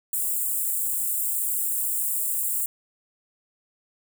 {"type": "high-pass noise", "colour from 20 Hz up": "white", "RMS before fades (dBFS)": -26, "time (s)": [0.13, 2.66], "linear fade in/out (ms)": 2, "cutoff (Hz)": 7400, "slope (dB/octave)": 96, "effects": []}